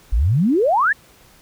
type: exponential sweep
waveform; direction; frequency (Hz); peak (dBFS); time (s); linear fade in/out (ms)
sine; up; 46.25 to 1864.7; -13; 0.12-0.93; 10
effects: pink hiss -50 dBFS RMS until 1.41 s